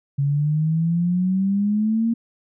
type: exponential sweep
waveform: sine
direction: up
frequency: 138.59 to 232.9 Hz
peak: -17 dBFS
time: 0.18-2.14 s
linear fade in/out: 10 ms
effects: none

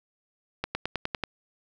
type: accelerating click train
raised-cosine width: 0.3 ms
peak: -12 dBFS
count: 7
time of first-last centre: 0.64-1.237 s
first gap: 110 ms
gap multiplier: 0.96
effects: none

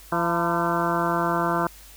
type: harmonic tone with a mistuned harmonic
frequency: 170 Hz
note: F3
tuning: 46 cents flat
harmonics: 1 / 2 / 3 / 4 / 5 / 6 / 7 / 8 / 9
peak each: -29 / -28 / -33 / -28 / -30 / -28 / -30 / -30 / -33 dBFS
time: 0.12-1.67 s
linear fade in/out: 2 ms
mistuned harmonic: 5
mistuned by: +92 cents
effects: added 50 Hz sine -48 dBFS peak until 1.96 s + white hiss -48 dBFS RMS until 1.96 s

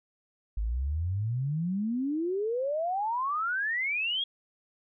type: exponential sweep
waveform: sine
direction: up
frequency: 50.1 to 3345 Hz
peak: -27 dBFS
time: 0.57-4.24 s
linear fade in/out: 5 ms
effects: none

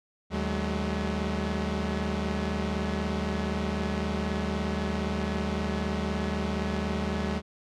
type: tone cluster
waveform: sawtooth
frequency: 76.8 / 189.1 / 213 Hz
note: D#2 / F#3 / G#3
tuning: -22 / +38 / +44 cents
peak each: -28 dBFS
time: 0.3-7.42 s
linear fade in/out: 50 ms
effects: low-pass 5000 Hz 12 dB/octave

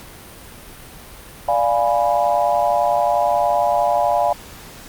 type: chord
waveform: sine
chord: D diminished seventh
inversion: none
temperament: equal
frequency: 587.3 / 698.5 / 830.6 / 987.8 Hz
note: D5 / F5 / Ab5 / Cb6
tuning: 0 / 0 / 0 / 0 cents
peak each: -20 / -18 / -20 / -24 dBFS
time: 1.48-4.33 s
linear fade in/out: 5 ms
effects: pink hiss -39 dBFS RMS until 4.88 s + Opus 48 kbps

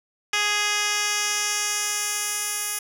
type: tone with band-pass filter sweep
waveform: 10% pulse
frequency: 415.3 Hz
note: G#4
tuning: in tune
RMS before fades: -25 dBFS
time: 0.33-2.79 s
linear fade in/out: 5 ms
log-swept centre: 3800 to 11000 Hz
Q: 1.1
effects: none

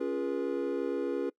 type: chord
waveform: triangle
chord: C# dominant seventh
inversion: none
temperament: equal with one note detuned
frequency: 277.2 / 349.2 / 415.3 / 483.7 Hz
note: C#4 / E#4 / G#4 / B4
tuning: 0 / 0 / 0 / -36 cents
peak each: -33 dBFS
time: 0-1.3 s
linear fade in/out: 10 ms
effects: noise-tail reverb RT60 0.1 s tail -22 dB re dry

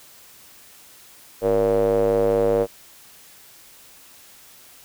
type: tone with band-pass filter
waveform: square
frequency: 52.2 Hz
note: G#1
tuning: 10 cents sharp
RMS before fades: -19 dBFS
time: 1.41-2.67 s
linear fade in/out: 50 ms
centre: 510 Hz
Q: 7.7
effects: white hiss -48 dBFS RMS until 4.84 s

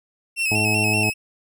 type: tone with vibrato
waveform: 40% pulse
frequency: 2637 Hz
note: E7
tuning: in tune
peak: -19 dBFS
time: 0.36-1.14 s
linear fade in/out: 50 ms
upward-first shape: square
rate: 5.2 Hz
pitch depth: 47 cents each way
type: harmonic tone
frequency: 107 Hz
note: A2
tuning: 48 cents flat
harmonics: 1 / 2 / 3 / 4 / 6 / 7 / 8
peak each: -24 / -27 / -29 / -30 / -32 / -32 / -33 dBFS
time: 0.51-1.1 s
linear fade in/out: 5 ms
effects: none

